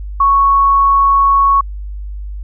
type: tone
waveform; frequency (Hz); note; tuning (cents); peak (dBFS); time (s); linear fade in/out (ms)
sine; 1108.7; C#6; 0; -7; 0.2-1.61; 5
effects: added 50 Hz sine -22 dBFS peak until 2.43 s